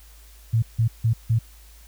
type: tone bursts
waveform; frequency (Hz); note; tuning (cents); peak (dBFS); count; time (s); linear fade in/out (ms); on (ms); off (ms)
sine; 113.4; A#2; -47; -16; 4; 0.53-1.39; 10; 95; 160
effects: added 53 Hz sine -46 dBFS peak until 1.87 s + white hiss -53 dBFS RMS until 1.87 s